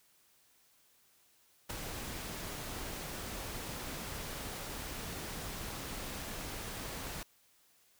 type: noise with ADSR envelope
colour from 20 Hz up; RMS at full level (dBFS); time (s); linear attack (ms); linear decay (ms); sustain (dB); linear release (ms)
pink; -36; 1.69-7.23; 15; 5; -6; 3
effects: white hiss -68 dBFS RMS until 7.99 s